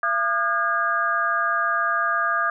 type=tone cluster; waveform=sine; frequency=677 / 1214 / 1428 / 1634 Hz; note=E5 / D#6 / F6 / G#6; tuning=+46 / -43 / +38 / -29 cents; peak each=-29 / -22 / -29 / -24 dBFS; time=0.03-2.5 s; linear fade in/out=2 ms; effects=none